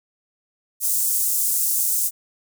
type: high-pass noise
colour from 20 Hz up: pink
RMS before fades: -21 dBFS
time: 0.8-2.11 s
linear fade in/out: 50 ms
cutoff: 7700 Hz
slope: 24 dB/octave
effects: none